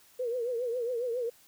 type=tone with vibrato; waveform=sine; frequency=482.6 Hz; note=B4; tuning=40 cents flat; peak=-29 dBFS; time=0.19-1.3 s; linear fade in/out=10 ms; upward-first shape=triangle; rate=7.3 Hz; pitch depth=120 cents each way; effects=white hiss -60 dBFS RMS until 1.47 s